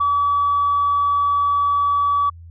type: tone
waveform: sine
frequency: 1144 Hz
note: D6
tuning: 46 cents flat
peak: -14 dBFS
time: 0-2.3 s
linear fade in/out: 10 ms
effects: tanh soft clip ceiling -10 dBFS + added 84 Hz sine -37 dBFS peak until 2.5 s